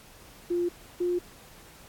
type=tone pair in turn; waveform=sine; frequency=349.2 / 353.9 Hz; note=F4 / F4; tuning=0 / +23 cents; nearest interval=unison; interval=23 cents; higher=second; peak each=-24 dBFS; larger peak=neither; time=0.5-0.69 / 1-1.19 s; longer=neither; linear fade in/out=10 ms; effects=pink hiss -52 dBFS RMS until 1.88 s + AAC 64 kbps